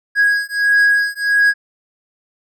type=beating tone pair; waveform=triangle; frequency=1651 / 1652.5 Hz; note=G#6 / G#6; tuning=-11 / -9 cents; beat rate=1.5 Hz; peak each=-13 dBFS; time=0.15-1.54 s; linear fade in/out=50 ms; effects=none